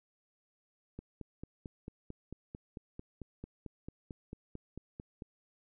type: click train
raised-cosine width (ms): 3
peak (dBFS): -30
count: 20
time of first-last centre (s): 0.99-5.222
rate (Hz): 4.49
effects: none